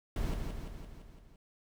brown noise with echo, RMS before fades -33 dBFS, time 0.16-0.34 s, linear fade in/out 2 ms, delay 170 ms, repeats 6, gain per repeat -4 dB, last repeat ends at 1.36 s, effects none

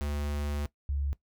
square / sine tone pair in turn, 72.9 / 70.36 Hz, D2 / C#2, -12 / +26 cents, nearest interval minor second, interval 62 cents, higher first, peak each -31 / -28 dBFS, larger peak second, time 0.01-0.66 / 0.89-1.13 s, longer first, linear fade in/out 0 ms, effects noise-tail reverb RT60 0.1 s tail -18 dB re dry

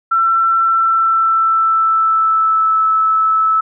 sine tone with pitch glide, 1344 to 1306.5 Hz, E6 to E6, +33 to -16 cents, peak -10 dBFS, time 0.11-3.61 s, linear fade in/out 10 ms, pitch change -49 cents, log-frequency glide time 0.61-2.87 s, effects none

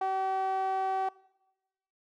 sawtooth tone with band-pass filter, 382.2 Hz, G4, 44 cents flat, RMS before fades -30 dBFS, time 0.01-1.09 s, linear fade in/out 5 ms, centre 830 Hz, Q 4.5, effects noise-tail reverb RT60 1.0 s tail -22 dB re dry

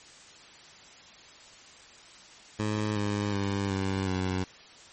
15% pulse tone with pitch steps, 106.4 / 102.89 / 99.5 / 96.23 / 93.06 Hz, G#2 / G#2 / G2 / G2 / F#2, +42 / -16 / +26 / -32 / +10 cents, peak -21 dBFS, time 2.59-4.44 s, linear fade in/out 5 ms, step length 370 ms, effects white hiss -51 dBFS RMS until 4.92 s + MP3 32 kbps

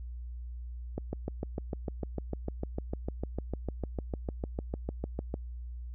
click train, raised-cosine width 2 ms, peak -20 dBFS, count 30, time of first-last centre 0.98-5.341 s, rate 6.65 Hz, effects added 60 Hz sine -38 dBFS peak until 5.94 s

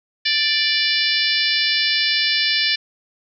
harmonic tone, 587.3 Hz, D5, in tune, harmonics 3 / 4 / 5 / 6 / 7 / 8 / 9, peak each -24 / -24 / -24 / -24 / -24 / -24 / -24 dBFS, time 0.25-2.76 s, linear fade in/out 10 ms, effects none

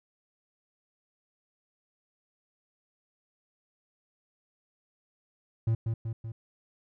triangle tone with echo, 113.1 Hz, A2, 48 cents sharp, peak -21 dBFS, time 5.67-5.75 s, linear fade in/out 5 ms, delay 190 ms, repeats 3, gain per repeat -4 dB, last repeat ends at 6.32 s, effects none

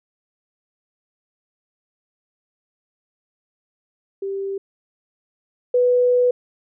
sine tone pair in turn, 392 / 493.9 Hz, G4 / B4, 0 / 0 cents, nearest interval major third, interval 400 cents, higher second, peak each -23 / -13 dBFS, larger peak second, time 4.22-4.58 / 5.74-6.31 s, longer second, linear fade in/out 5 ms, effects none

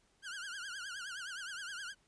sawtooth tone with vibrato, 1513 Hz, F#6, 38 cents sharp, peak -38 dBFS, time 0.22-1.95 s, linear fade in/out 50 ms, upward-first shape triangle, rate 9.6 Hz, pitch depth 180 cents each way, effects pink hiss -72 dBFS RMS until 2.07 s + resampled to 22050 Hz

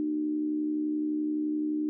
sine tone with amplitude modulation, 303 Hz, D#4, 46 cents flat, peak -24 dBFS, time 0-1.89 s, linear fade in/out 0 ms, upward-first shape sine, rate 71.7 Hz, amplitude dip 55%, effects none

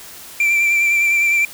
triangle tone with vibrato, 2349 Hz, D7, in tune, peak -11 dBFS, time 0.4-1.45 s, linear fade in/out 2 ms, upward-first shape triangle, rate 9.8 Hz, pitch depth 30 cents each way, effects white hiss -37 dBFS RMS until 1.53 s

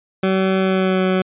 20% pulse tone with pitch glide, 190 to 186.63 Hz, F#3 to F#3, +46 to +15 cents, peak -10 dBFS, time 0.23-1.22 s, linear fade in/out 5 ms, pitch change -31 cents, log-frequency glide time 0.59-1.03 s, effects resampled to 8000 Hz

